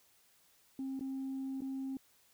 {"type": "tone with dropouts", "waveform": "sine", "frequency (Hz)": 267.2, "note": "C4", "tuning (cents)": 36, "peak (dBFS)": -35, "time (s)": [0.79, 1.97], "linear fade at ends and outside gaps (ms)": 2, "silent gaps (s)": [[0.994, 1.008], [1.607, 1.619]], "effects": ["tanh soft clip ceiling -34 dBFS", "white hiss -68 dBFS RMS until 2.33 s"]}